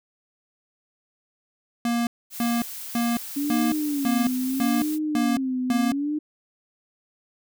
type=tone bursts; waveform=square; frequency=235.7 Hz; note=A#3; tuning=19 cents sharp; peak=-22 dBFS; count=8; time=1.85-5.92 s; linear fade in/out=2 ms; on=220 ms; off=330 ms
type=noise; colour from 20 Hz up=blue; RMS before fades=-36 dBFS; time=2.3-4.99 s; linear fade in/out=50 ms
type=tone with vibrato; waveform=sine; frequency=279.2 Hz; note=C#4; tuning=13 cents sharp; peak=-23 dBFS; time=3.36-6.19 s; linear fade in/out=10 ms; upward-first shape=sine; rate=0.77 Hz; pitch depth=170 cents each way
effects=none